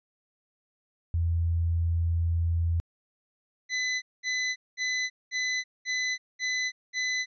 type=tone; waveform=sine; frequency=84 Hz; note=E2; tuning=33 cents sharp; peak=-23 dBFS; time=1.14-2.8 s; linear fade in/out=0 ms
type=tone bursts; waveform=sawtooth; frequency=2009 Hz; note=B6; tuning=29 cents sharp; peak=-23 dBFS; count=7; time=3.69-7.26 s; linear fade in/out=50 ms; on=330 ms; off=210 ms
effects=resampled to 16000 Hz